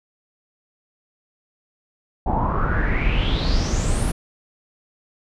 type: noise with low-pass filter sweep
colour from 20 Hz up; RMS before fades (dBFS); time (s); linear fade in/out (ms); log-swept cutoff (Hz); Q
brown; -20; 2.26-4.12; 10; 760 to 11000; 7.2
effects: none